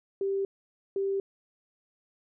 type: tone pair in turn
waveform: sine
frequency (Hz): 392 / 392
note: G4 / G4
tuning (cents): 0 / 0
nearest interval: unison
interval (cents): 0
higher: neither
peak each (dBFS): -26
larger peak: neither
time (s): 0.21-0.45 / 0.96-1.2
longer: neither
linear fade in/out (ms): 2
effects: none